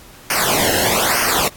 pink noise with flanger, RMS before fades -17 dBFS, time 0.3-1.48 s, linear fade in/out 2 ms, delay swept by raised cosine 0.26 to 0.87 ms, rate 1.1 Hz, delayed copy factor -0.9, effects pink hiss -42 dBFS RMS until 1.56 s + AAC 64 kbps

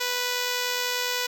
5% pulse tone with amplitude modulation, 493.5 Hz, B4, 1 cent flat, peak -12 dBFS, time 0-1.27 s, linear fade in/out 10 ms, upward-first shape sine, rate 90.1 Hz, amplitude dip 30%, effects none

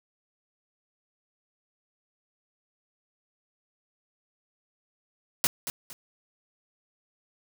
white noise with echo, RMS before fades -23 dBFS, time 5.44-5.47 s, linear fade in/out 0 ms, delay 230 ms, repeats 2, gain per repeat -10 dB, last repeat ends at 5.93 s, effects none

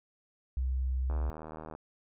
sine tone, 64.5 Hz, C2, 24 cents flat, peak -28 dBFS, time 0.57-1.3 s, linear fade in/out 0 ms
click train, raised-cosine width 1 ms, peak -29 dBFS, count 52, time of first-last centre 1.1-1.751 s, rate 78.4 Hz
effects none

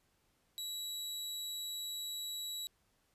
sawtooth tone with amplitude modulation, 3900 Hz, B7, 23 cents flat, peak -35 dBFS, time 0.58-2.67 s, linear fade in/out 0 ms, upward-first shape sine, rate 159 Hz, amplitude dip 25%, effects pink hiss -75 dBFS RMS until 3.14 s + resampled to 32000 Hz

